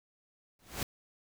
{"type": "noise with exponential growth", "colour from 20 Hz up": "pink", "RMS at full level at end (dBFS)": -31, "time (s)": [0.59, 0.83], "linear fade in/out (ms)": 2, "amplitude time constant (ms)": 52, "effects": []}